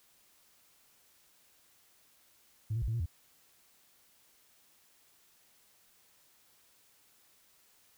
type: tone with pitch steps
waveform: sine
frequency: 108.3 / 116.1 / 58.1 / 112.1 / 117.6 / 82.9 Hz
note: A2 / A#2 / A#1 / A2 / A#2 / E2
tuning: -27 / -7 / -5 / +33 / +16 / +10 cents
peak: -29 dBFS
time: 2.7-3.06 s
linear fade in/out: 10 ms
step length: 60 ms
effects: tanh soft clip ceiling -27 dBFS + white hiss -66 dBFS RMS until 7.97 s